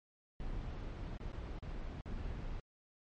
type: noise with dropouts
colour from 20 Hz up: brown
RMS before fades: -42 dBFS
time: 0.4-2.6 s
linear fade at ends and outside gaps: 1 ms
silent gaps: 1.175-1.201 / 1.32-1.329 / 1.589-1.625 / 2.011-2.057 s
effects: low-pass 4000 Hz 12 dB/octave + MP3 48 kbps